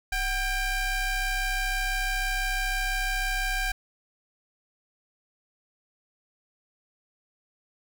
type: ring-modulated tone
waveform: 30% pulse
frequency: 784 Hz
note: G5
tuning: in tune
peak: -20 dBFS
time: 0.12-3.72 s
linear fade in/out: 5 ms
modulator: 817 Hz
effects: none